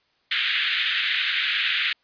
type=band-pass noise; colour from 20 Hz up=white; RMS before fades=-24 dBFS; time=0.31-1.93 s; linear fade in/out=5 ms; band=1500 to 3700 Hz; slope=48 dB/octave; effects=white hiss -66 dBFS RMS until 2.03 s + resampled to 11025 Hz